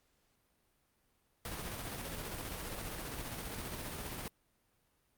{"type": "noise with tremolo", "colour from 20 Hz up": "pink", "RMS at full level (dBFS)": -41, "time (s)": [1.45, 4.28], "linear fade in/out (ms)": 2, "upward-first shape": "square", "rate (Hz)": 15, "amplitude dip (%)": 25, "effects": ["pink hiss -75 dBFS RMS until 5.17 s", "Opus 48 kbps"]}